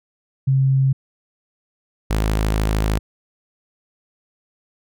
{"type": "tone pair in turn", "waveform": ["sine", "sawtooth"], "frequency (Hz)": [134.1, 53.22], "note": ["C3", "G#1"], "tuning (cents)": [43, 43], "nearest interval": "octave + major third", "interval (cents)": 1600, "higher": "first", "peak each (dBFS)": -13, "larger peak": "neither", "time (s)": [[0.47, 0.93], [2.1, 2.99]], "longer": "second", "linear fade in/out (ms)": 10, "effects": []}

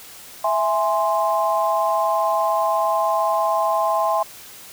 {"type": "chord", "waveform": "sine", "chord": "E augmented", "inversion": "none", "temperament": "equal", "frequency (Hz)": [659.3, 830.6, 1046.5], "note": ["E5", "G#5", "B#5"], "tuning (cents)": [0, 0, 0], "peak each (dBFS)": [-21, -22, -21], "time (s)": [0.44, 4.23], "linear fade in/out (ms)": 5, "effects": ["white hiss -41 dBFS RMS until 4.72 s"]}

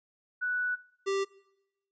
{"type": "tone pair in turn", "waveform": ["sine", "square"], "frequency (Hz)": [1480, 392], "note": ["F#6", "G4"], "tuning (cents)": [0, 0], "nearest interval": "octave + major seventh", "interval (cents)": 2300, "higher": "first", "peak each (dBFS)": -28, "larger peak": "neither", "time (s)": [[0.41, 0.76], [1.06, 1.25]], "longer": "first", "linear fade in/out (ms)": 20, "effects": ["noise-tail reverb RT60 0.9 s tail -22 dB re dry", "resampled to 16000 Hz"]}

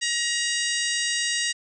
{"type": "harmonic tone with a mistuned harmonic", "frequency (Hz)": 948, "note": "A#5", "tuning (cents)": 29, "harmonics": [2, 3, 4, 5, 6, 7, 8, 9], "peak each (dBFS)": [-28, -30, -31, -32, -33, -33, -34, -35], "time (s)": [0.01, 1.53], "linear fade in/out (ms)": 20, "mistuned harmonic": 8, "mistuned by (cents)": 27, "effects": []}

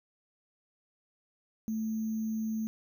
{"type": "tone with sample-and-hold", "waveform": "sine", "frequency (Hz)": 220, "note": "A3", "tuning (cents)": 0, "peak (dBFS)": -30, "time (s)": [1.68, 2.67], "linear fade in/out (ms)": 0, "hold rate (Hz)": 6300, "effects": []}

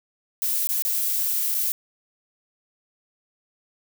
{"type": "noise with dropouts", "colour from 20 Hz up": "violet", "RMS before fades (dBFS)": -24, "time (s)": [0.42, 1.72], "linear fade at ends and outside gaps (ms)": 0, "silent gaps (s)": [[0.671, 0.69], [0.822, 0.85], [1.544, 1.548]], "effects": []}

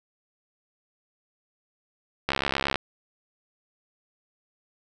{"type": "click train", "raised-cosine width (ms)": 0.3, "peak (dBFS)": -8, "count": 33, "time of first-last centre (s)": [2.29, 2.757], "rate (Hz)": 68.5, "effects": []}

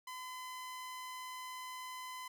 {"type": "tone", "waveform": "sawtooth", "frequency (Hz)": 1017, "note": "C6", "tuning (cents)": -50, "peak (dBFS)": -40, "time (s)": [0.07, 2.28], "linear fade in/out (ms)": 5, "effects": []}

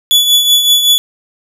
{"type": "tone with tremolo", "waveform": "40% pulse", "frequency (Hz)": 3428, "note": "A7", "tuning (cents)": -46, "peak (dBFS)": -3, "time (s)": [0.11, 0.98], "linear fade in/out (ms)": 0, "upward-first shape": "triangle", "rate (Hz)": 5.3, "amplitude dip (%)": 60, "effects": []}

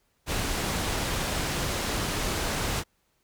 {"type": "low-pass noise", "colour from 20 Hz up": "pink", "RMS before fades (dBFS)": -29, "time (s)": [0.26, 2.84], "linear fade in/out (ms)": 50, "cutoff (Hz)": 10000, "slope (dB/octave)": 12, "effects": ["pink hiss -71 dBFS RMS until 3.23 s"]}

